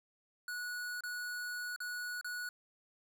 square tone with dropouts, 1465 Hz, F#6, 18 cents flat, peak -39 dBFS, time 0.48-2.49 s, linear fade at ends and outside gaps 2 ms, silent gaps 1.007-1.036 / 1.762-1.803 / 2.212-2.245 s, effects none

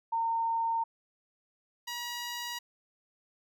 sine / 10% pulse tone pair in turn, 914 / 959.9 Hz, A#5 / B5, -34 / -50 cents, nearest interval minor second, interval 84 cents, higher second, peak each -27 dBFS, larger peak neither, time 0.12-0.84 / 1.87-2.59 s, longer neither, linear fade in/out 10 ms, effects none

